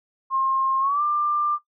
sine tone with pitch glide, 1066 to 1189.7 Hz, C6 to D6, +32 to +22 cents, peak -19 dBFS, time 0.3-1.59 s, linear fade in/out 50 ms, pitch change +190 cents, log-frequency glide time 0.8-1.02 s, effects noise-tail reverb RT60 0.1 s tail -19 dB re dry

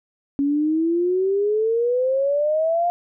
sine exponential sweep, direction up, 277.2 to 707 Hz, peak -17 dBFS, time 0.39-2.9 s, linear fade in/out 0 ms, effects none

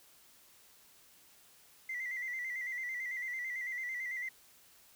sine tone with vibrato, 2018 Hz, B6, 37 cents sharp, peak -35 dBFS, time 1.89-4.29 s, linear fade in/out 5 ms, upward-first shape square, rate 9 Hz, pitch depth 53 cents each way, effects tanh soft clip ceiling -32 dBFS + white hiss -62 dBFS RMS until 4.95 s

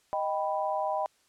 sine chord, Eb augmented, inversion none, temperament equal, 622.3 / 784 / 987.8 Hz, Eb5 / G5 / B5, 0 / 0 / 0 cents, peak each -31 / -31 / -33 dBFS, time 0.13-1.06 s, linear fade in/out 0 ms, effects white hiss -67 dBFS RMS until 1.28 s + low-pass 9000 Hz 12 dB/octave

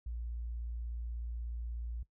sine tone, 58.27 Hz, A#1, in tune, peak -37 dBFS, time 0.06-2.03 s, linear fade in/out 5 ms, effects noise-tail reverb RT60 0.1 s tail -17 dB re dry

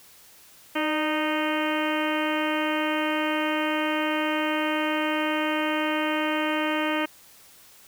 harmonic tone with a mistuned harmonic, 309.2 Hz, D#4, 11 cents flat, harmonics 1 / 2 / 3 / 4 / 5 / 6 / 7 / 8 / 9 / 10, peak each -27 / -30 / -32 / -33 / -34 / -35 / -35 / -36 / -37 / -37 dBFS, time 0.75-7.06 s, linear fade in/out 10 ms, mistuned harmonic 2, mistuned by -41 cents, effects white hiss -52 dBFS RMS until 7.87 s

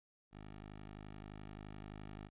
10% pulse tone with level ramp, 51.6 Hz, G#1, 10 cents flat, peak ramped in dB -42 to -39 dBFS, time 0.31-2.3 s, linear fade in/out 50 ms, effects resampled to 8000 Hz

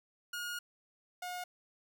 sawtooth tone pair in turn, 1433 / 719.4 Hz, F6 / F#5, +44 / -49 cents, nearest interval octave, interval 1193 cents, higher first, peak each -34 / -35 dBFS, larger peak first, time 0.33-0.59 / 1.22-1.44 s, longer first, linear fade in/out 5 ms, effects none

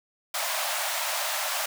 pink high-pass noise, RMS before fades -29 dBFS, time 0.34-1.66 s, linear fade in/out 5 ms, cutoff 580 Hz, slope 96 dB/octave, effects none

